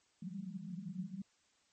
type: band-pass noise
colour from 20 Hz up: pink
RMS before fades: -44 dBFS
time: 0.22-1.22 s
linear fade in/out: 5 ms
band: 170 to 200 Hz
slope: 96 dB/octave
effects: white hiss -73 dBFS RMS until 1.72 s + MP3 32 kbps